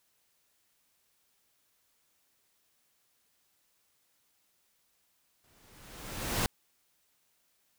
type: noise with exponential growth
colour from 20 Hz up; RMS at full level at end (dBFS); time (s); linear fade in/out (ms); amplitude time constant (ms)
pink; -28; 5.44-6.46; 1; 220
effects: white hiss -73 dBFS RMS until 7.78 s